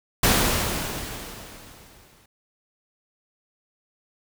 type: noise with exponential decay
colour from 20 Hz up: pink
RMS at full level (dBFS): -17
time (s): 0.23-2.26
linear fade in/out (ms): 5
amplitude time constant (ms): 440
effects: none